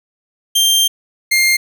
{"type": "tone pair in turn", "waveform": "sawtooth", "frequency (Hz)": [3169, 2115], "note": ["G7", "C7"], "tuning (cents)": [18, 18], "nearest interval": "perfect fifth", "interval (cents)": 700, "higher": "first", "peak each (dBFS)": -7, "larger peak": "neither", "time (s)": [[0.55, 0.88], [1.31, 1.57]], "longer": "first", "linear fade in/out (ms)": 10, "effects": []}